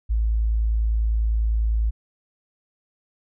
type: tone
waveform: sine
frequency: 55 Hz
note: A1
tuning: in tune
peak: -18 dBFS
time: 0.09-1.91 s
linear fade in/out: 20 ms
effects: none